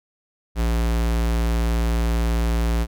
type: tone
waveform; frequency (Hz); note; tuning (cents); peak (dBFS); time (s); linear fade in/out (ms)
square; 57.4; A#1; -26; -19; 0.55-2.87; 50
effects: none